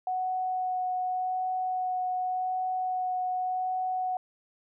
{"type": "tone with vibrato", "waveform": "sine", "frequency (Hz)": 739, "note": "F#5", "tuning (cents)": -2, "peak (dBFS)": -27, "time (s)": [0.07, 4.17], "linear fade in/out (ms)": 2, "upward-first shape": "sine", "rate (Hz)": 0.87, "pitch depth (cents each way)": 9, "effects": []}